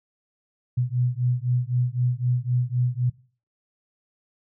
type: beating tone pair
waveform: sine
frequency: 122.1 / 126 Hz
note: B2 / B2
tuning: -19 / +35 cents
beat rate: 3.9 Hz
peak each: -24 dBFS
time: 0.77-3.1 s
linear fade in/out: 10 ms
effects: noise-tail reverb RT60 0.4 s tail -20 dB re dry